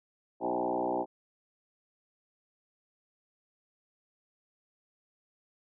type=tone with frequency modulation; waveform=sine; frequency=579 Hz; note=D5; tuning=25 cents flat; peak=-28 dBFS; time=0.4-1.06 s; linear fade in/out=50 ms; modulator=60.7 Hz; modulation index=5.1; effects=none